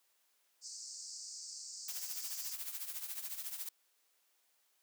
pink band-pass noise, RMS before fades -48 dBFS, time 0.61-2.57 s, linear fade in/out 50 ms, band 4600 to 8300 Hz, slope 96 dB/octave
blue noise with tremolo, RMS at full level -40 dBFS, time 1.88-3.69 s, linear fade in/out 5 ms, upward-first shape triangle, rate 14 Hz, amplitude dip 75%
effects white hiss -75 dBFS RMS until 4.82 s + high-pass 400 Hz 12 dB/octave

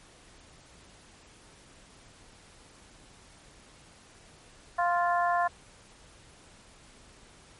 harmonic tone, 349.2 Hz, F4, in tune, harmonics 2 / 3 / 4 / 5, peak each -26 / -28 / -35 / -34 dBFS, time 4.78-5.48 s, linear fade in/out 10 ms, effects pink hiss -55 dBFS RMS until 7.59 s + MP3 48 kbps

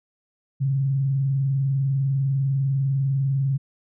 sine tone with vibrato, 135.8 Hz, C#3, 35 cents flat, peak -19 dBFS, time 0.6-3.58 s, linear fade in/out 20 ms, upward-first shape sine, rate 20 Hz, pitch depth 89 cents each way, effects none

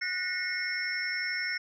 sine tone cluster, 1466 / 1821 / 1912 / 2164 / 5390 Hz, F#6 / A#6 / A#6 / C#7 / E8, -16 / -41 / +43 / -42 / +38 cents, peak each -36 / -36 / -39 / -33 / -36 dBFS, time 0.01-1.58 s, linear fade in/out 10 ms, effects tanh soft clip ceiling -20 dBFS

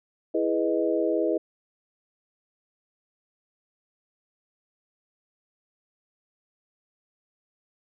sine chord, E major seventh, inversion none, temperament equal, 329.6 / 415.3 / 493.9 / 622.3 Hz, E4 / G#4 / B4 / D#5, 0 / 0 / 0 / 0 cents, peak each -26 / -28 / -28 / -28 dBFS, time 0.34-1.38 s, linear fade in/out 10 ms, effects none

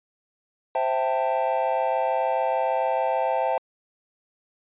triangle chord, A minor seventh, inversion first, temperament equal with one note detuned, 523.3 / 659.3 / 784 / 890.7 Hz, C5 / E5 / G5 / A5, 0 / 0 / 0 / +21 cents, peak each -25 dBFS, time 0.75-3.58 s, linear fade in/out 2 ms, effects resampled to 8000 Hz

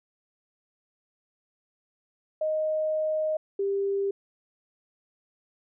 sine tone pair in turn, 622.3 / 396 Hz, D#5 / G4, 0 / +18 cents, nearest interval minor sixth, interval 782 cents, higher first, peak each -24 dBFS, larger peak neither, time 2.41-3.37 / 3.59-4.11 s, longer first, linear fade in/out 5 ms, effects none

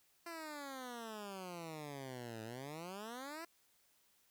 10% pulse exponential two-way sweep, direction down then up, 343.8 to 108.8 to 343.8 Hz, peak -37 dBFS, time 0.26-3.45 s, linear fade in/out 5 ms, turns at 2.43 s, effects white hiss -73 dBFS RMS until 4.3 s

